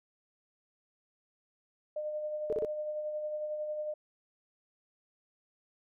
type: tone with tremolo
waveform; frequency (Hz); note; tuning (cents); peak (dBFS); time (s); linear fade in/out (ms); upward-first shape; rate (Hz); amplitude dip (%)
sine; 606; D#5; -46; -32; 1.96-3.94; 5; sine; 11; 35
type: tone bursts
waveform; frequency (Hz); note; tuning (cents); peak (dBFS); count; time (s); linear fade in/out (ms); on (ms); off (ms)
sine; 444.3; A4; +17; -28; 3; 2.5-2.648; 0; 26; 35
effects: none